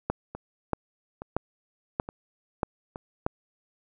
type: two click trains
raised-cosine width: 1 ms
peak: -22 / -11 dBFS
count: 4 / 6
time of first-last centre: 0.35-2.959 / 0.1-3.265 s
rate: 1.15 / 1.58 Hz
effects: none